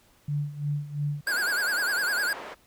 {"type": "tone with tremolo", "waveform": "sine", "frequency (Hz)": 146, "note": "D3", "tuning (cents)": -10, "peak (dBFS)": -24, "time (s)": [0.28, 1.21], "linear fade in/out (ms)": 5, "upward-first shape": "sine", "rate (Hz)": 2.9, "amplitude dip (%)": 80}
{"type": "band-pass noise", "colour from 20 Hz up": "white", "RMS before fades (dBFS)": -40, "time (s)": [1.26, 2.55], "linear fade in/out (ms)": 20, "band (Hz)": [360, 1300], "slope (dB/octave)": 12}
{"type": "tone with vibrato", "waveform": "square", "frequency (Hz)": 1538, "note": "G6", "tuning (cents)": -33, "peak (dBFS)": -25, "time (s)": [1.27, 2.33], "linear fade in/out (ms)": 2, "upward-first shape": "sine", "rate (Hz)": 9.9, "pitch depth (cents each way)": 140}
{"effects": ["pink hiss -61 dBFS RMS until 2.66 s"]}